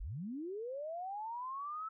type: linear sweep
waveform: sine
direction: up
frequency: 30.41 to 1318.5 Hz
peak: -39 dBFS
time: 0-1.89 s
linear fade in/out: 10 ms
effects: none